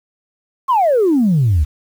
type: exponential sweep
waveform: sine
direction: down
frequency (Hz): 1108.7 to 68.2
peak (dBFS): -9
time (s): 0.68-1.65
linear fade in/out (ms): 20
effects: tanh soft clip ceiling -7 dBFS + 7-bit